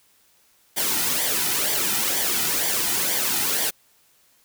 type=noise with flanger; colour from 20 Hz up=white; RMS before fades=-23 dBFS; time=0.76-3.71 s; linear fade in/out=20 ms; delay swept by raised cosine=0.74 to 1.84 ms; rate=2.1 Hz; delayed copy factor=-0.6; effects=white hiss -60 dBFS RMS until 4.44 s